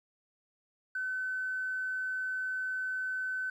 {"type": "tone", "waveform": "triangle", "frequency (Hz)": 1518, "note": "F#6", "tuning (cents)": 44, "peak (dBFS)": -28, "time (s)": [0.95, 3.5], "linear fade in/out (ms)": 5, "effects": ["tanh soft clip ceiling -30 dBFS"]}